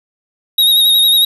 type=tone with vibrato; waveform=square; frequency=3767 Hz; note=A#7; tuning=17 cents sharp; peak=-8 dBFS; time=0.58-1.25 s; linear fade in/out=5 ms; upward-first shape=sine; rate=11 Hz; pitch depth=34 cents each way; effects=none